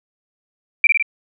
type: tone with echo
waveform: sine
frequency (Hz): 2349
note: D7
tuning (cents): 0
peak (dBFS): -7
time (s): 0.84-0.87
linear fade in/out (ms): 2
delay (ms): 52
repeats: 3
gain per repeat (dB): -3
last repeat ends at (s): 1.026
effects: none